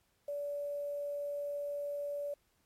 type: tone with quantisation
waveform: sine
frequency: 576 Hz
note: D5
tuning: 34 cents flat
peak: -35 dBFS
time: 0.28-2.34 s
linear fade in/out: 5 ms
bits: 10
effects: pink hiss -74 dBFS RMS until 2.65 s + MP3 64 kbps